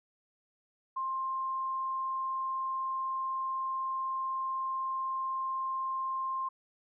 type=tone; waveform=sine; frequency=1056 Hz; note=C6; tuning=16 cents sharp; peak=-31 dBFS; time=0.96-6.49 s; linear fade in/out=10 ms; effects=none